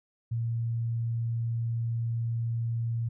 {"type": "tone", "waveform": "sine", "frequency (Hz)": 115.9, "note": "A#2", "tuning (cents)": -10, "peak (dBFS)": -27, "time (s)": [0.31, 3.09], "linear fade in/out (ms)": 10, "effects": []}